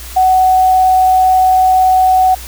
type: tone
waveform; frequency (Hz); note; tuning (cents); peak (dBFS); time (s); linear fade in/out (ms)
sine; 747; F#5; +16; -6; 0.16-2.35; 10
effects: added 60 Hz sine -29 dBFS peak until 2.47 s + white hiss -31 dBFS RMS until 2.47 s